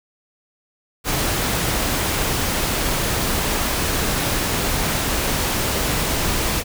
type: noise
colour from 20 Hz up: pink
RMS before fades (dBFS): -21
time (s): 1.04-6.64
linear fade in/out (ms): 50
effects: none